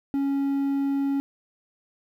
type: tone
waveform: triangle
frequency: 277.2 Hz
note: C#4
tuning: in tune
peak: -20 dBFS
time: 0.14-1.2 s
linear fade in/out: 0 ms
effects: 10-bit